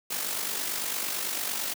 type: noise with amplitude modulation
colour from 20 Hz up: white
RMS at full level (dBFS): -29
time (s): 0.1-1.74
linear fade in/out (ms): 10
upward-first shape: sine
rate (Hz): 48.9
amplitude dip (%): 50
effects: high-pass 200 Hz 12 dB/octave